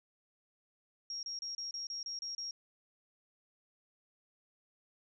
sine tone bursts, 5588 Hz, F8, in tune, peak -38 dBFS, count 9, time 1.1-2.51 s, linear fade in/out 2 ms, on 130 ms, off 30 ms, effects none

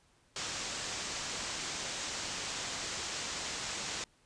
white low-pass noise, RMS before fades -39 dBFS, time 0.36-4.04 s, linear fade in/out 2 ms, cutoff 7700 Hz, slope 48 dB/octave, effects pink hiss -68 dBFS RMS until 4.25 s + resampled to 22050 Hz

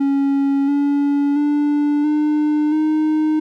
triangle tone with pitch steps, 277.3 / 284.9 / 292.8 / 300.8 / 309.1 Hz, C#4 / C#4 / D4 / D4 / D#4, +1 / +48 / -5 / +42 / -11 cents, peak -12 dBFS, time 0-3.4 s, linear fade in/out 10 ms, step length 680 ms, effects none

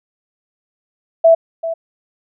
sine tone with echo, 659.3 Hz, E5, in tune, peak -5 dBFS, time 1.24-1.35 s, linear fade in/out 10 ms, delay 390 ms, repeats 1, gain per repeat -13 dB, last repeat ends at 1.74 s, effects none

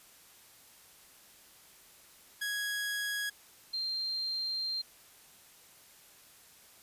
sawtooth / sine tone pair in turn, 1661.2 / 4174 Hz, G#6 / C8, 0 / -5 cents, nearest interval octave + major third, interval 1595 cents, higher second, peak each -29 / -32 dBFS, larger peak first, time 2.41-3.3 / 3.73-4.82 s, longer second, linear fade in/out 10 ms, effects white hiss -58 dBFS RMS until 6.82 s + resampled to 32000 Hz

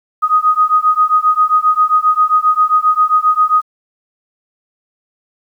sine beating tone pair, 1244.5 / 1252 Hz, D#6 / D#6, 0 / +10 cents, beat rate 7.5 Hz, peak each -12 dBFS, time 0.22-3.62 s, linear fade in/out 20 ms, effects 8-bit

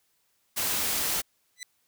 white noise, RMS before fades -28 dBFS, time 0.56-1.22 s, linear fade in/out 20 ms
15% pulse tone with exponential growth, 2000 Hz, B6, 21 cents sharp, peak -26 dBFS, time 1.56-1.63 s, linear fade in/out 1 ms, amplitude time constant 15 ms
effects white hiss -71 dBFS RMS until 1.87 s

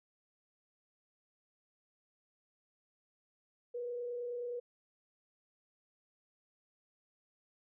sine tone with frequency modulation, 484.2 Hz, B4, 34 cents flat, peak -37 dBFS, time 3.74-4.6 s, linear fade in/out 10 ms, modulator 29.4 Hz, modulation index 0.29, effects none

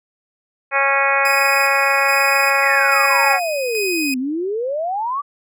harmonic tone, 275.4 Hz, C#4, 11 cents flat, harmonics 2 / 3 / 4 / 5 / 6 / 7 / 8 / 9, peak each -22 / -22 / -22 / -22 / -22 / -22 / -22 / -22 dBFS, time 0.71-3.4 s, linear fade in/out 50 ms
sawtooth tone with tremolo, 2505 Hz, D#7, 11 cents sharp, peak -17 dBFS, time 1.25-4.14 s, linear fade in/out 2 ms, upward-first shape square, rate 1.2 Hz, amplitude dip 45%
sine exponential two-way sweep, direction down then up, 2054 to 248.8 to 1186 Hz, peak -19 dBFS, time 2.62-5.22 s, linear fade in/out 20 ms, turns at 4.18 s
effects none

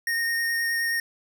square tone with vibrato, 1849 Hz, A#6, 15 cents flat, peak -24 dBFS, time 0.07-1 s, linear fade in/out 2 ms, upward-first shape sine, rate 9.5 Hz, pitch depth 11 cents each way, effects none

